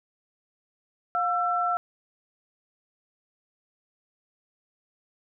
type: tone pair together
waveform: sine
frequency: 710 / 1340.3 Hz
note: F5 / E6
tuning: +28 / +28 cents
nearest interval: major seventh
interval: 1100 cents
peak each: -26 / -25 dBFS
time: 1.15-1.77 s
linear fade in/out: 0 ms
effects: none